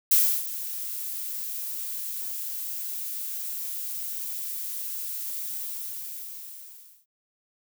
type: noise with ADSR envelope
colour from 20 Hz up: violet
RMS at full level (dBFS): -18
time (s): 0.11-7.06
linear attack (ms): 7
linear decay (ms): 310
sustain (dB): -15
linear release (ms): 1500
effects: none